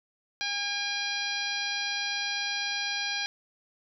harmonic tone with a mistuned harmonic, 812 Hz, G#5, 39 cents flat, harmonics 1 / 2 / 3 / 4 / 5 / 6 / 7, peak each -40 / -35 / -35 / -37 / -35 / -37 / -41 dBFS, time 0.41-3.26 s, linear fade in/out 0 ms, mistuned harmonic 3, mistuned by -23 cents, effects none

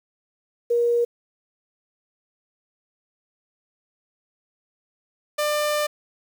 sine / sawtooth tone pair in turn, 474.3 / 596.5 Hz, A#4 / D5, +30 / +27 cents, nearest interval major third, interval 397 cents, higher second, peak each -17 dBFS, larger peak neither, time 0.7-1.05 / 5.38-5.87 s, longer second, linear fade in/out 10 ms, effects 8-bit

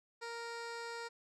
15% pulse tone with low-pass filter, 466.2 Hz, A#4, in tune, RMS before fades -44 dBFS, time 0.21-1.09 s, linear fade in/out 20 ms, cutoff 6400 Hz, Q 1.2, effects none

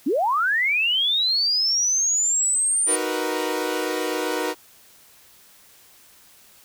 sine linear sweep, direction up, 234.4 to 9380 Hz, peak -18 dBFS, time 0.06-2.96 s, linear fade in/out 10 ms
sawtooth chord, B major seventh, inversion first, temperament equal, 311.1 / 370 / 466.2 / 493.9 Hz, D#4 / F#4 / A#4 / B4, 0 / 0 / 0 / 0 cents, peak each -25 dBFS, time 2.86-4.55 s, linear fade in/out 50 ms
effects white hiss -52 dBFS RMS until 6.64 s

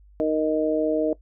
harmonic tone, 155.56 Hz, D#3, in tune, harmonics 2 / 3 / 4, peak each -24 / -24 / -24 dBFS, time 0.2-1.13 s, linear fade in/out 0 ms, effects noise-tail reverb RT60 0.1 s tail -19 dB re dry + added 50 Hz sine -49 dBFS peak until 1.21 s

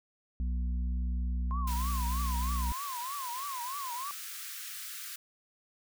harmonic tone, 61.2 Hz, B1, 15 cents flat, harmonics 1 / 3 / 4, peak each -29 / -43 / -47 dBFS, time 0.4-2.72 s, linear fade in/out 0 ms
sine tone with vibrato, 1046.5 Hz, C6, in tune, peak -36 dBFS, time 1.51-4.11 s, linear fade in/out 0 ms, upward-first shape triangle, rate 3.2 Hz, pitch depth 200 cents each way
white high-pass noise, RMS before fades -42 dBFS, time 1.67-5.16 s, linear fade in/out 5 ms, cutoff 1200 Hz, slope 96 dB/octave
effects none

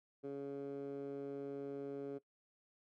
15% pulse tone with band-pass filter, 139.8 Hz, C#3, 15 cents sharp, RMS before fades -44 dBFS, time 0.23-2.19 s, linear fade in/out 20 ms, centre 380 Hz, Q 2.6, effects noise-tail reverb RT60 0.1 s tail -18 dB re dry

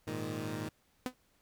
15% pulse chord, Ab suspended second, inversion none, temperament equal, 103.83 / 116.54 / 155.56 Hz, Ab2 / Bb2 / Eb3, 0 / 0 / 0 cents, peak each -35 dBFS, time 0.07-0.69 s, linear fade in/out 5 ms
sawtooth tone with exponential decay, 252.8 Hz, B3, 41 cents sharp, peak -26 dBFS, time 1.06-1.14 s, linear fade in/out 0 ms, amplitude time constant 17 ms
effects pink hiss -71 dBFS RMS until 1.41 s

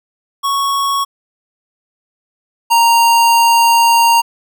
square tone pair in turn, 1108.7 / 929.9 Hz, C#6 / A#5, 0 / -5 cents, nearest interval minor third, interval 305 cents, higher first, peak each -14 / -8 dBFS, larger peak second, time 0.43-1.05 / 2.7-4.22 s, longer second, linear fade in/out 20 ms, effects none

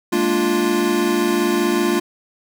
square chord, Bb dominant seventh, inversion third, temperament equal, 207.7 / 233.1 / 293.7 / 349.2 Hz, Ab3 / Bb3 / D4 / F4, 0 / 0 / 0 / 0 cents, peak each -25 / -24 / -24 / -19 dBFS, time 0.12-2 s, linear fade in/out 10 ms, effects none

